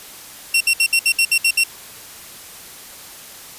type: tone bursts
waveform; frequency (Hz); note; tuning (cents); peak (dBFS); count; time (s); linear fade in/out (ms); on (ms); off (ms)
sawtooth; 2727; F7; -42; -9; 9; 0.54-1.638; 5; 66; 63
effects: white hiss -38 dBFS RMS until 3.58 s + resampled to 32000 Hz